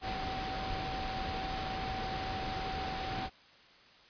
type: tone in noise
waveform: sine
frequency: 762 Hz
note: G5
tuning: 49 cents flat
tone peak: -38 dBFS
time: 0.01-3.3 s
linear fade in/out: 50 ms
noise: pink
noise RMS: -38 dBFS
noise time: 0.01-3.3 s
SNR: -3 dB
effects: white hiss -59 dBFS RMS until 4.09 s + resampled to 11025 Hz